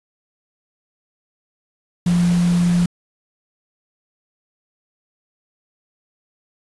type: tone in noise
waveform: sine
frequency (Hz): 174.61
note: F3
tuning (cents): 0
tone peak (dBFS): -13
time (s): 2.06-2.86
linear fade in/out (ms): 5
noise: pink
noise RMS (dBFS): -31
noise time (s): 2.06-2.86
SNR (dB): +15
effects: resampled to 24000 Hz